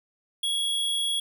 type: tone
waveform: square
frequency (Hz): 3333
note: G#7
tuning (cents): +5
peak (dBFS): -25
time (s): 0.43-1.2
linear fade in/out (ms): 5
effects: none